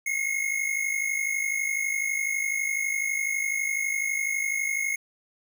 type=tone pair together; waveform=square; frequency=2130 / 2182 Hz; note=C7 / C#7; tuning=+30 / -28 cents; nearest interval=unison; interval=42 cents; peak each=-30 / -28 dBFS; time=0.06-4.96 s; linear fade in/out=5 ms; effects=none